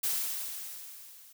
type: noise with level ramp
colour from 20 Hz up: blue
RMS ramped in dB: -29 to -55 dBFS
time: 0.03-1.33 s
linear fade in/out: 10 ms
effects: none